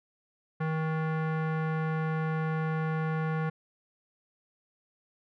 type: tone with low-pass filter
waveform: square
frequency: 158.4 Hz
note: D#3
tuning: 31 cents sharp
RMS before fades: -30 dBFS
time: 0.6-3.5 s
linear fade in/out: 10 ms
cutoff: 1600 Hz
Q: 1.9
effects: none